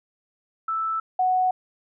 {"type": "tone pair in turn", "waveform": "sine", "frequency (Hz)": [1318.5, 740], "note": ["E6", "F#5"], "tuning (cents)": [0, 0], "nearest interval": "minor seventh", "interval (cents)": 1000, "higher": "first", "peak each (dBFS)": [-23, -18], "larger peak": "second", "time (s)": [[0.68, 1], [1.19, 1.51]], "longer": "neither", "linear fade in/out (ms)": 5, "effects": []}